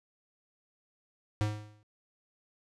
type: tone with exponential decay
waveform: square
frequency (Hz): 105.7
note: G#2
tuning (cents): +31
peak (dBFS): -25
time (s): 1.41-1.83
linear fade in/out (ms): 0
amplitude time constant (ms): 90
effects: low-pass 8000 Hz 12 dB/octave